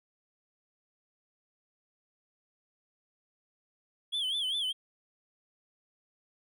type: tone with vibrato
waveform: triangle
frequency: 3255 Hz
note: G#7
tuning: 36 cents flat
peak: -28 dBFS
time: 4.12-4.73 s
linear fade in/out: 20 ms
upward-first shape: sine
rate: 5 Hz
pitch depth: 140 cents each way
effects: none